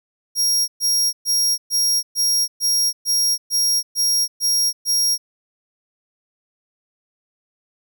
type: tone bursts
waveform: sawtooth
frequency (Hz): 5600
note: F8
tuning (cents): +4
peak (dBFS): -13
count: 11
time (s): 0.35-5.18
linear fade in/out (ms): 50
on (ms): 330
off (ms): 120
effects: none